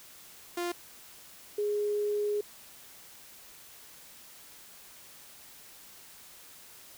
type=tone pair in turn; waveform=sawtooth / sine; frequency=349.2 / 415.3 Hz; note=F4 / G#4; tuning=0 / 0 cents; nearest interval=minor third; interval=300 cents; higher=second; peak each=-27 dBFS; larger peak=neither; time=0.57-0.72 / 1.58-2.41 s; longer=second; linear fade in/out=5 ms; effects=white hiss -52 dBFS RMS until 6.97 s